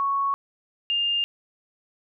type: tone pair in turn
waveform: sine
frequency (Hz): 1108.7 / 2810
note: C#6 / F7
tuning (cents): 0 / +10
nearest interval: octave + major third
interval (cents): 1610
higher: second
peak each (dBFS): -21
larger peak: neither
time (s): 0-0.34 / 0.9-1.24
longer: neither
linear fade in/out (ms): 0
effects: none